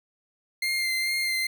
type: tone with vibrato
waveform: 30% pulse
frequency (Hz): 2100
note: C7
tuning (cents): +6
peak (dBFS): -22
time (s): 0.62-1.47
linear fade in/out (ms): 5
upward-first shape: sine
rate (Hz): 2.3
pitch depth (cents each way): 21
effects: none